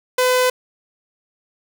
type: tone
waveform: sawtooth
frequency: 505 Hz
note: B4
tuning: 39 cents sharp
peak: -10 dBFS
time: 0.18-0.5 s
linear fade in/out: 5 ms
effects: none